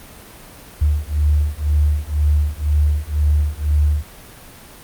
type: beating tone pair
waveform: sine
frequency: 73.42 / 75.42 Hz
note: D2 / D2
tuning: 0 / +47 cents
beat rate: 2 Hz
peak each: -17 dBFS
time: 0.81-4.03 s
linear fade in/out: 10 ms
effects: pink hiss -40 dBFS RMS until 4.83 s + Opus 32 kbps